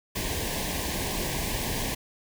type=band-stop noise; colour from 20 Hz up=pink; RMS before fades=-30 dBFS; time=0.15-1.95 s; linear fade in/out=10 ms; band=1100 to 1600 Hz; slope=96 dB/octave; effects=none